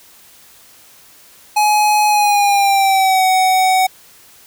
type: tone with pitch glide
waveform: square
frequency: 842 to 750.1 Hz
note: G#5 to F#5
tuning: +24 to +23 cents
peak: -11 dBFS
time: 1.56-3.87 s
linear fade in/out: 10 ms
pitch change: -201 cents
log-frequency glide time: 2.08-3.24 s
effects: white hiss -45 dBFS RMS until 4.46 s